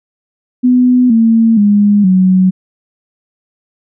sine tone with pitch steps, 249.9 / 226.5 / 205.3 / 186.14 Hz, B3 / A#3 / G#3 / F#3, +21 / -50 / -20 / +11 cents, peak -5 dBFS, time 0.63-2.51 s, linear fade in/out 20 ms, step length 470 ms, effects none

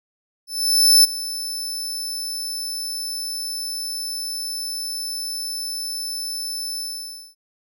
sawtooth tone with ADSR envelope, 5274 Hz, E8, in tune, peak -6 dBFS, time 0.47-7.35 s, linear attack 570 ms, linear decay 15 ms, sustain -17 dB, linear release 560 ms, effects none

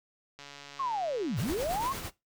click train, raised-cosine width 0.2 ms, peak -29 dBFS, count 152, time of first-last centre 0.39-1.453 s, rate 142 Hz
sine linear two-way sweep, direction down then up, 1120 to 95.9 to 1120 Hz, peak -29 dBFS, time 0.79-1.93 s, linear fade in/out 10 ms, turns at 1.39 s
pink noise with tremolo, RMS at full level -36 dBFS, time 1.36-2.11 s, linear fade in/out 50 ms, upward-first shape triangle, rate 8.7 Hz, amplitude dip 50%
effects noise-tail reverb RT60 0.2 s tail -19 dB re dry

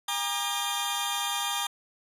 sawtooth tone cluster, 809 / 943 / 1209 / 3202 / 3581 Hz, G#5 / A#5 / D6 / G7 / A7, -46 / +20 / +50 / +36 / +30 cents, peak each -31 dBFS, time 0.08-1.67 s, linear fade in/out 5 ms, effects resampled to 32000 Hz

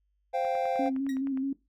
triangle chord, C suspended fourth, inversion none, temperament equal, 523.3 / 698.5 / 784 Hz, C5 / F5 / G5, 0 / 0 / 0 cents, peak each -29 dBFS, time 0.33-0.9 s, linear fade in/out 20 ms
click train, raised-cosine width 0.5 ms, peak -32 dBFS, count 10, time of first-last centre 0.45-1.374 s, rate 9.74 Hz
sine tone with vibrato, 269.2 Hz, C4, 49 cents sharp, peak -27 dBFS, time 0.79-1.53 s, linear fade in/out 5 ms, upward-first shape square, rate 4.7 Hz, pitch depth 31 cents each way
sawtooth tone with exponential decay, 1906 Hz, A#6, 38 cents sharp, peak -36 dBFS, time 1.09-1.21 s, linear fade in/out 2 ms, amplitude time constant 26 ms
effects noise-tail reverb RT60 0.2 s tail -17 dB re dry + added 50 Hz sine -70 dBFS peak until 1.68 s

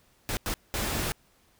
pink noise bursts at uneven times, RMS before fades -30 dBFS, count 3, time 0.29-0.37 / 0.46-0.54 / 0.74-1.12 s, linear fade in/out 0 ms, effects pink hiss -64 dBFS RMS until 1.59 s

